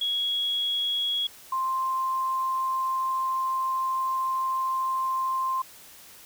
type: tone pair in turn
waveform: sine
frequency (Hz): 3330 / 1048.9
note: G#7 / C6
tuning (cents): +4 / +4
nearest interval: octave + minor sixth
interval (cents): 2000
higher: first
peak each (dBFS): -24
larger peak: neither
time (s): 0.01-1.27 / 1.52-5.62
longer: second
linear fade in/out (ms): 5
effects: white hiss -49 dBFS RMS until 6.25 s